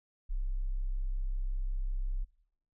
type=tone; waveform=sine; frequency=32.7 Hz; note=C1; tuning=in tune; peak=-30 dBFS; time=0.29-2.25 s; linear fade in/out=20 ms; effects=noise-tail reverb RT60 0.8 s tail -20 dB re dry